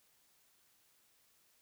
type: silence
effects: white hiss -71 dBFS RMS until 1.61 s